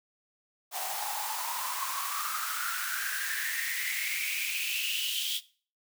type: noise with high-pass filter sweep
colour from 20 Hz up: white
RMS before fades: -33 dBFS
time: 0.71-5.41 s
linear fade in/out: 50 ms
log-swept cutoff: 730 to 3300 Hz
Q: 8.9
effects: noise-tail reverb RT60 0.4 s tail -18 dB re dry